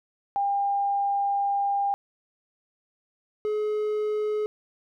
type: tone pair in turn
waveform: sine / triangle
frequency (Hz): 801 / 424.3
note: G5 / G#4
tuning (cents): +37 / +37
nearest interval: major seventh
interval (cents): 1100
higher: first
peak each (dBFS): -22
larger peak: neither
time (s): 0.36-1.94 / 3.45-4.46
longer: first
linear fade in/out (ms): 0
effects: none